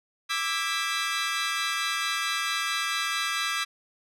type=chord; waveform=20% pulse; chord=E dominant seventh; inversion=third; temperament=equal with one note detuned; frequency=1174.7 / 1318.5 / 1629.9 / 1975.5 Hz; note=D6 / E6 / G#6 / B6; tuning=0 / 0 / -33 / 0 cents; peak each=-27 dBFS; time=0.29-3.65 s; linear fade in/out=20 ms; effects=low-pass 10000 Hz 12 dB/octave